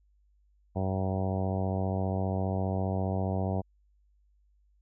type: harmonic tone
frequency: 94.9 Hz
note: F#2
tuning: 44 cents sharp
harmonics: 1 / 2 / 3 / 4 / 5 / 6 / 7 / 8 / 9 / 10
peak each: -30 / -33 / -40 / -40 / -40 / -40 / -38 / -40 / -47 / -48 dBFS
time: 0.75-3.62 s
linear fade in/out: 20 ms
effects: added 50 Hz sine -63 dBFS peak until 4.81 s